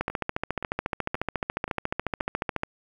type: two click trains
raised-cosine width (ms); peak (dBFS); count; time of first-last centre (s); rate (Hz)
0.5; -11 / -19; 38 / 5; 0.01-2.634 / 0.1-2.205; 14.1 / 1.9
effects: 8-bit